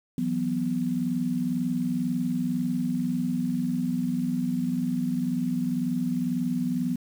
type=chord; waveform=sine; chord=E suspended second; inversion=none; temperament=equal; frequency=164.81 / 185 / 246.9 Hz; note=E3 / F#3 / B3; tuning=0 / 0 / 0 cents; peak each=-32 / -30 / -26 dBFS; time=0.18-6.96 s; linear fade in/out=2 ms; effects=8-bit

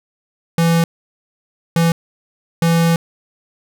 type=tone bursts at uneven times; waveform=square; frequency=167 Hz; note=E3; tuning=23 cents sharp; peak=-12 dBFS; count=3; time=0.58-0.84 / 1.76-1.92 / 2.62-2.96 s; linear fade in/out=2 ms; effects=none

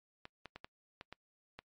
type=clicks; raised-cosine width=0.3 ms; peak=-30 dBFS; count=7; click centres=0.254 / 0.457 / 0.56 / 0.645 / 1.011 / 1.126 / 1.59 s; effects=noise-tail reverb RT60 0.1 s tail -26 dB re dry + MP3 48 kbps

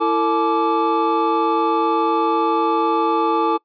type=tone cluster; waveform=triangle; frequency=332.3 / 452 / 859 / 1173 Hz; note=E4 / A4 / A5 / D6; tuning=+14 / +47 / -42 / -2 cents; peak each=-19 dBFS; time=0-3.58 s; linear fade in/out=20 ms; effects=noise-tail reverb RT60 0.1 s tail -23 dB re dry + resampled to 11025 Hz

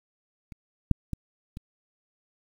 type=clicks; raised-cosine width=5 ms; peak=-30 / -7 / -18 / -25 dBFS; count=4; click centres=0.522 / 0.913 / 1.133 / 1.571 s; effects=8-bit

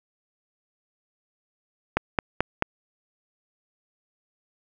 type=click train; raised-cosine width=0.5 ms; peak=-5 dBFS; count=4; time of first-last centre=1.97-2.624 s; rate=4.59 Hz; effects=none

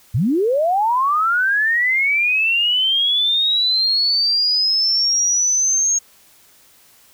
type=linear sweep; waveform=sine; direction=up; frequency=92.5 to 6560 Hz; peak=-14 dBFS; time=0.14-5.99 s; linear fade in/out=10 ms; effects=white hiss -51 dBFS RMS until 7.13 s

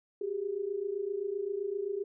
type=tone pair together; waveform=sine; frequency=380.1 / 407.8 Hz; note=F#4 / G#4; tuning=+47 / -32 cents; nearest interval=minor second; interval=121 cents; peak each=-36 / -33 dBFS; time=0.21-2.04 s; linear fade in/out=5 ms; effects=none

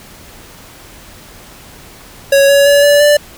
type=tone with pitch steps; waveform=square; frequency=554.4 / 562.5 / 570.6 / 578.9 / 587.4 Hz; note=C#5 / C#5 / C#5 / D5 / D5; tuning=0 / +25 / +50 / -25 / 0 cents; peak=-6 dBFS; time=2.32-3.17 s; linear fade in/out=5 ms; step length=170 ms; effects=pink hiss -37 dBFS RMS until 3.37 s

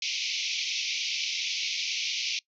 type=band-pass noise; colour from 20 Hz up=pink; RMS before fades=-31 dBFS; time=0.02-2.39 s; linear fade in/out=2 ms; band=2200 to 6200 Hz; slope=96 dB/octave; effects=noise-tail reverb RT60 0.1 s tail -23 dB re dry

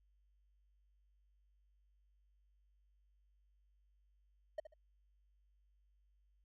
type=tone with echo; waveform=triangle; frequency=620 Hz; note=D#5; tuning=6 cents flat; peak=-35 dBFS; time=4.58-4.6 s; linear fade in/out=5 ms; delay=70 ms; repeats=2; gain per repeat=-12 dB; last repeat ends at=4.74 s; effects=added 50 Hz sine -70 dBFS peak until 6.44 s

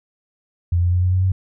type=tone with pitch steps; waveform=sine; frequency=86.7 / 88.11 / 89.55 / 91.01 / 92.49 / 94 Hz; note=F2 / F2 / F2 / F#2 / F#2 / F#2; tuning=-12 / +16 / +44 / -28 / 0 / +28 cents; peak=-14 dBFS; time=0.72-1.32 s; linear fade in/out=5 ms; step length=100 ms; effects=none

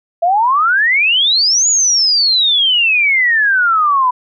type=exponential two-way sweep; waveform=sine; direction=up then down; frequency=659.3 to 6950 to 981 Hz; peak=-9 dBFS; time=0.22-4.11 s; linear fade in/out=10 ms; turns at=1.68 s; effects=none

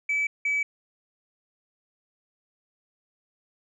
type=tone pair in turn; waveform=sine; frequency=2300 / 2291 Hz; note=D7 / D7; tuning=-37 / -44 cents; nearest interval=unison; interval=7 cents; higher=first; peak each=-21 dBFS; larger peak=neither; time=0.09-0.27 / 0.45-0.63 s; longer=neither; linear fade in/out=5 ms; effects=tanh soft clip ceiling -20 dBFS

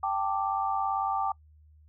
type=chord; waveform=sine; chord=G suspended second; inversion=none; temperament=just; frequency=784 / 882 / 1176 Hz; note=G5 / A5 / D6; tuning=0 / +4 / +2 cents; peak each=-29 / -32 / -31 dBFS; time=0.03-1.32 s; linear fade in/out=5 ms; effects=noise-tail reverb RT60 0.1 s tail -23 dB re dry + added 76 Hz sine -54 dBFS peak until 1.88 s

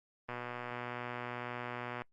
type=click train; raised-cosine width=0.5 ms; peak=-25 dBFS; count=212; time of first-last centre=0.29-2.02 s; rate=122 Hz; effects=noise-tail reverb RT60 0.1 s tail -23 dB re dry + Opus 24 kbps

